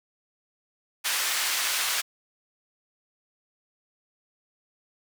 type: band-pass noise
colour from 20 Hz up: pink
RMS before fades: -27 dBFS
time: 1.04-2.02 s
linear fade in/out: 20 ms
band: 1500 to 15000 Hz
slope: 12 dB/octave
effects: none